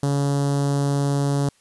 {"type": "tone with notch filter", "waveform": "sawtooth", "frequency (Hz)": 141.2, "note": "C#3", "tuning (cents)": 32, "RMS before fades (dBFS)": -21, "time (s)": [0.03, 1.49], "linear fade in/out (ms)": 2, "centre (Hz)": 2300, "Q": 0.51, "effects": ["white hiss -60 dBFS RMS until 1.6 s", "resampled to 24000 Hz"]}